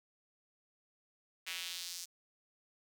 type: tone with high-pass filter sweep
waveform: square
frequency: 87.31 Hz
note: F2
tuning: in tune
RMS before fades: -43 dBFS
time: 1.46-2.06 s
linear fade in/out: 20 ms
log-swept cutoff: 2400 to 5900 Hz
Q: 1.8
effects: 10-bit